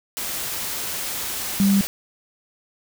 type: tone in noise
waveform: sine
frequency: 197.8 Hz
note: G3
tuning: 16 cents sharp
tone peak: -14 dBFS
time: 1.6-1.81 s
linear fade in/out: 0 ms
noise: white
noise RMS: -28 dBFS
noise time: 0.17-1.87 s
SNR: +11 dB
effects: none